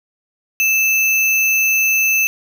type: tone with sample-and-hold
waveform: sine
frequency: 2630 Hz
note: E7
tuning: 5 cents flat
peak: -12 dBFS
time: 0.6-2.27 s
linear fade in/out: 0 ms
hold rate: 8820 Hz
effects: none